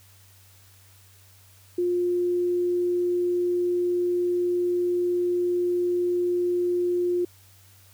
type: tone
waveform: sine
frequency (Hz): 353.9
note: F4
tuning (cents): +23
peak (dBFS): -21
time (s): 1.78-7.25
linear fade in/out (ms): 5
effects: added 96 Hz sine -54 dBFS peak until 7.93 s + white hiss -56 dBFS RMS until 7.93 s

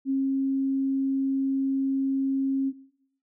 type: tone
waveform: sine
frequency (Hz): 270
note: C#4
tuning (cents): -45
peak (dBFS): -22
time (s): 0.05-2.73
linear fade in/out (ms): 50
effects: noise-tail reverb RT60 0.7 s tail -18 dB re dry

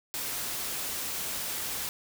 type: noise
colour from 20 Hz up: white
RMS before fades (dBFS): -34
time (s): 0.14-1.89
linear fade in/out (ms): 0
effects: none

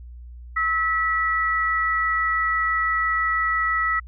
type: tone pair together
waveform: sine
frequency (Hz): 1297 / 1949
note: E6 / B6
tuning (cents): -28 / -23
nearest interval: perfect fifth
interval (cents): 705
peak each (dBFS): -22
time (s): 0.56-4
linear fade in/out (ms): 10
effects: added 60 Hz sine -37 dBFS peak until 4.07 s

